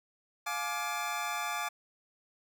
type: chord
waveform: 25% pulse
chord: D diminished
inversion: first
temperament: just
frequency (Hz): 704.8 / 845.8 / 1174.7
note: F5 / Ab5 / D6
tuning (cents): +16 / +31 / 0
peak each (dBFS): -35 / -34 / -32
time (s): 0.46-1.69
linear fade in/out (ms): 10
effects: none